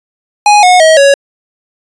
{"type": "tone with pitch steps", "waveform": "square", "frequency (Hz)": [830.6, 727.3, 636.8, 557.6], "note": ["G#5", "F#5", "D#5", "C#5"], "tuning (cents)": [0, -30, 40, 10], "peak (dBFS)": -3, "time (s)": [0.46, 1.14], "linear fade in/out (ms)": 2, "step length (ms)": 170, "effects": ["resampled to 22050 Hz"]}